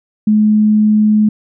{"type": "tone", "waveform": "sine", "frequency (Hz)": 213, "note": "G#3", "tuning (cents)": 44, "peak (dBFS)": -7, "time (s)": [0.27, 1.29], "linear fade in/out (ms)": 5, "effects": []}